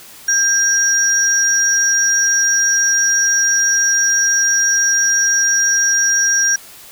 sine tone pair together, 1600 / 5702 Hz, G6 / F8, +35 / +35 cents, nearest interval octave + minor seventh, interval 2200 cents, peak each -16 / -13 dBFS, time 0.28-6.56 s, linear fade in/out 5 ms, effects white hiss -39 dBFS RMS until 6.91 s

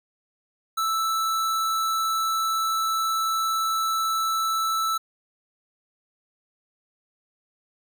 square tone, 1318.5 Hz, E6, in tune, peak -23 dBFS, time 0.77-4.98 s, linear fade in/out 10 ms, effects none

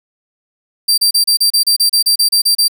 sawtooth tone bursts, 4699 Hz, D8, in tune, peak -6 dBFS, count 14, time 0.88-2.682 s, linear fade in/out 10 ms, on 99 ms, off 32 ms, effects 8-bit

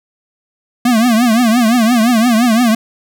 square tone with vibrato, 233.1 Hz, A#3, in tune, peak -9 dBFS, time 0.85-2.75 s, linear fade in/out 5 ms, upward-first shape triangle, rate 5.8 Hz, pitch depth 160 cents each way, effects none

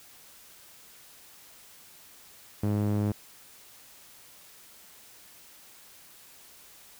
sawtooth tone with band-pass filter, 103.83 Hz, G#2, in tune, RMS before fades -27 dBFS, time 2.63-3.12 s, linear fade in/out 5 ms, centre 210 Hz, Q 0.7, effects white hiss -53 dBFS RMS until 6.99 s

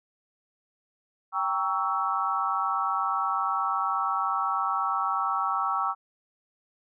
sine chord, G diminished seventh, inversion none, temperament equal with one note detuned, 784 / 932.3 / 1124.2 / 1318.5 Hz, G5 / Bb5 / Db6 / Fb6, 0 / 0 / +24 / 0 cents, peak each -31 / -33 / -29 / -28 dBFS, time 1.32-5.95 s, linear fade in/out 50 ms, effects none

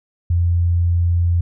sine tone, 86.3 Hz, F2, 20 cents flat, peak -13 dBFS, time 0.3-1.41 s, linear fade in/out 5 ms, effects none

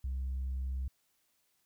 sine tone, 65.41 Hz, C2, in tune, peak -31 dBFS, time 0.04-0.88 s, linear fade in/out 5 ms, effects tanh soft clip ceiling -31 dBFS + white hiss -75 dBFS RMS until 1.65 s

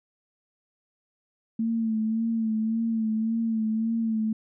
sine tone with vibrato, 223.4 Hz, A3, 27 cents sharp, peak -23 dBFS, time 1.59-4.33 s, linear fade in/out 5 ms, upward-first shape sine, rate 1.8 Hz, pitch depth 41 cents each way, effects none

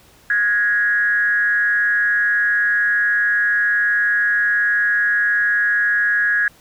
sine tone with frequency modulation, 1661.2 Hz, G#6, in tune, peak -14 dBFS, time 0.3-6.48 s, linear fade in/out 2 ms, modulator 219 Hz, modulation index 0.56, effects pink hiss -50 dBFS RMS until 6.6 s

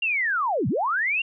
sine linear two-way sweep, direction down then up, 2820 to 100.7 to 2820 Hz, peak -21 dBFS, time 0.02-1.22 s, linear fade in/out 5 ms, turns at 0.68 s, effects none

